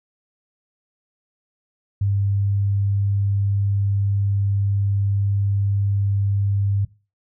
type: tone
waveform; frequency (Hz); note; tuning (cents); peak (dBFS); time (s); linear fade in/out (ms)
sine; 99.9; G2; +33; -17; 2.01-6.85; 5
effects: noise-tail reverb RT60 0.3 s tail -19 dB re dry